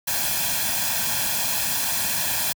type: noise with comb filter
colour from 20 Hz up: white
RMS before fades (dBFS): -24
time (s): 0.07-2.53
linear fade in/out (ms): 10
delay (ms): 1.2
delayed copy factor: +0.7
effects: high-pass 60 Hz 12 dB/octave